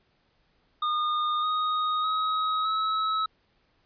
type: tone with pitch steps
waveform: square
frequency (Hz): 1221 / 1244.5 / 1268.4 / 1292.9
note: D#6 / D#6 / D#6 / E6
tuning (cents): -33 / 0 / +33 / -34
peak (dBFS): -25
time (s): 0.82-3.26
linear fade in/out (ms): 5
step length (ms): 610
effects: pink hiss -68 dBFS RMS until 3.85 s + resampled to 11025 Hz